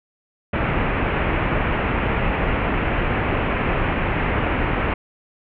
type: low-pass noise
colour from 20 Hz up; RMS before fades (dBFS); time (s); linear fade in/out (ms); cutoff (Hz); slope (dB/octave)
pink; -21; 0.53-4.94; 5; 2700; 48
effects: none